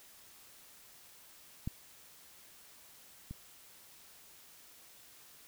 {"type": "clicks", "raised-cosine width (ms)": 5, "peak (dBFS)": [-23, -30], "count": 2, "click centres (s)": [1.675, 3.31], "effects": ["white hiss -58 dBFS RMS until 5.47 s"]}